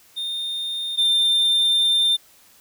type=tone pair in turn; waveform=triangle; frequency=3641 / 3595 Hz; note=A#7 / A7; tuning=-41 / +36 cents; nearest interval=unison; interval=23 cents; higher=first; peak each=-23 / -14 dBFS; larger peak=second; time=0.16-0.97 / 0.97-2.17 s; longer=second; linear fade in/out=20 ms; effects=white hiss -53 dBFS RMS until 2.6 s